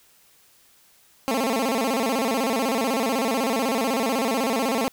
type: tone with vibrato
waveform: 15% pulse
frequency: 245.5 Hz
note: B3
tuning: 10 cents flat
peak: -15 dBFS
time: 1.28-4.88 s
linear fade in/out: 0 ms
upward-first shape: square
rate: 16 Hz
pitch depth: 160 cents each way
effects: white hiss -57 dBFS RMS until 4.92 s